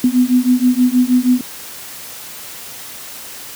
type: beating tone pair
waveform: sine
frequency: 246.9 / 253.2 Hz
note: B3 / B3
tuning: 0 / +43 cents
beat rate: 6.3 Hz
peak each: -13 dBFS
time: 0.04-1.41 s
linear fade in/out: 2 ms
effects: white hiss -32 dBFS RMS until 3.55 s + high-pass 60 Hz 12 dB/octave